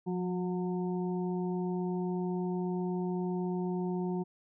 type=harmonic tone with a mistuned harmonic; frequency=181.4 Hz; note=F#3; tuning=34 cents flat; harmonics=1 / 2 / 4 / 5; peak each=-32 / -35 / -45 / -45 dBFS; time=0.06-4.24 s; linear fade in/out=20 ms; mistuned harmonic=1; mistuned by=-22 cents; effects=none